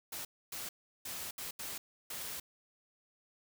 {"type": "noise bursts at uneven times", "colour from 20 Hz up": "white", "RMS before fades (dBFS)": -42, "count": 6, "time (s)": [[0.12, 0.25], [0.52, 0.69], [1.05, 1.31], [1.38, 1.51], [1.59, 1.78], [2.1, 2.4]], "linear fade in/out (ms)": 5, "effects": []}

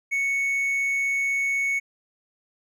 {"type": "tone", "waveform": "triangle", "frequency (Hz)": 2216, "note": "C#7", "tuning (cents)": -1, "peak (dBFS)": -20, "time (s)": [0.11, 1.8], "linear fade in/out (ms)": 20, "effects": []}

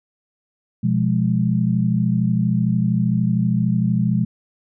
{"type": "chord", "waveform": "sine", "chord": "F diminished", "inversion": "second", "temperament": "equal", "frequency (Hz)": [123.47, 174.61, 207.7], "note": ["Cb3", "F3", "Ab3"], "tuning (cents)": [0, 0, 0], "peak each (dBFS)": -20, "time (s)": [0.83, 4.25], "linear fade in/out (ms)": 10, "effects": []}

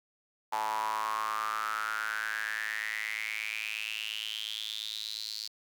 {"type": "tone with high-pass filter sweep", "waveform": "sawtooth", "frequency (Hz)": 108.5, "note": "A2", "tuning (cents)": -24, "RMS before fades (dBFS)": -35, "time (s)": [0.52, 5.48], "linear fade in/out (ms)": 10, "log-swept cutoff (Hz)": [880, 4500], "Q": 8.3, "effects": []}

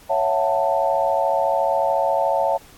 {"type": "chord", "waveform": "sine", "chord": "F# minor seventh", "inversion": "second", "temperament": "just", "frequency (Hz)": [555, 666, 740, 888], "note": ["C#5", "E5", "F#5", "A5"], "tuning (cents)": [2, 18, 0, 16], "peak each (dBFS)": [-22, -22, -24, -22], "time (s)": [0.09, 2.58], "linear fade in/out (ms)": 20, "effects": ["pink hiss -48 dBFS RMS until 2.77 s", "AAC 64 kbps"]}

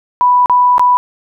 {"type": "tone with dropouts", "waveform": "sine", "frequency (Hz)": 987.8, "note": "B5", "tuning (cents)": 0, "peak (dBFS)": -6, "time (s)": [0.21, 0.97], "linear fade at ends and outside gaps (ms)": 0, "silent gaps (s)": [[0.459, 0.497], [0.781, 0.795]], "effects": []}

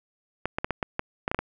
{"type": "clicks", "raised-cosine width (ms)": 0.5, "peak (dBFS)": -11, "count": 10, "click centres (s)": [0.456, 0.585, 0.645, 0.707, 0.828, 0.994, 1.279, 1.315, 1.346, 1.39], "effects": []}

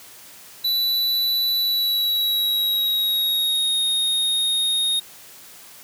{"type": "tone with pitch glide", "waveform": "square", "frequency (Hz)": [3963, 3719], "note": ["B7", "A#7"], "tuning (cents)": [5, -5], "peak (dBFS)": -19, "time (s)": [0.64, 5], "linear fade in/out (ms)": 10, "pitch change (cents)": -110, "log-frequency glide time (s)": [1.56, 3.81], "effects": ["white hiss -44 dBFS RMS until 5.83 s", "high-pass 80 Hz 12 dB/octave"]}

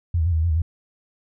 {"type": "tone with pitch steps", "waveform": "sine", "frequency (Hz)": [85.9, 79.2, 88.3, 80.3, 79.5, 85.9, 77.5, 84], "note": ["F2", "D#2", "F2", "E2", "D#2", "F2", "D#2", "E2"], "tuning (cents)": [-28, 31, 20, -45, 38, -28, -6, 33], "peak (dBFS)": -17, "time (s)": [0.14, 0.62], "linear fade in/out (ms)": 5, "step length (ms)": 60, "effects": []}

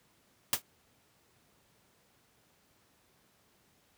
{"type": "noise with exponential decay", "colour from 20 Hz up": "white", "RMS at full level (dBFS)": -23, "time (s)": [0.53, 0.62], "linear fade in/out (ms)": 1, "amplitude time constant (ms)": 18, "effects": ["pink hiss -68 dBFS RMS until 3.97 s", "high-pass 80 Hz 12 dB/octave"]}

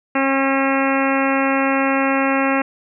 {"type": "harmonic tone with a mistuned harmonic", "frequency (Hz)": 270.7, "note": "C#4", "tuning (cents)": -41, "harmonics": [1, 2, 3, 4, 5, 6, 7, 8, 9, 10], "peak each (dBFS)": [-19, -22, -24, -25, -26, -27, -27, -28, -29, -29], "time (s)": [0.15, 2.62], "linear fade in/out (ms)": 5, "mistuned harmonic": 7, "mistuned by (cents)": 15, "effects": []}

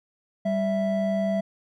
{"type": "tone pair together", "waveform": "triangle", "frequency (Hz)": [196, 659.3], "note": ["G3", "E5"], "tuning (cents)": [0, 0], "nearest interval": "octave + major sixth", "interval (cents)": 2100, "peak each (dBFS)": -23, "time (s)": [0.45, 1.41], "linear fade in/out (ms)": 10, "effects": []}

